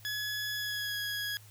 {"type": "tone with pitch glide", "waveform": "20% pulse", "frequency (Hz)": [1693, 1663.9], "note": ["G#6", "G#6"], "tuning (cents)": [33, 3], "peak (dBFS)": -28, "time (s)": [0.05, 1.37], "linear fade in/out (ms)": 0, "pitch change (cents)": -30, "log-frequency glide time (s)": [0.52, 0.96], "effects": ["added 105 Hz sine -53 dBFS peak until 1.5 s", "white hiss -58 dBFS RMS until 1.5 s"]}